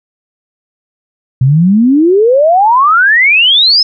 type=exponential sweep; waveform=sine; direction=up; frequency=123.47 to 5274 Hz; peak=-4 dBFS; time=1.41-3.83 s; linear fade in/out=5 ms; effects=none